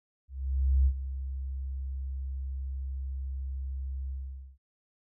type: tone with ADSR envelope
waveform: sine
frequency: 66.6 Hz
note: C2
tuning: 31 cents sharp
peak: -19 dBFS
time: 0.28-4.58 s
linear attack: 580 ms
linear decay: 69 ms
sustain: -13 dB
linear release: 480 ms
effects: none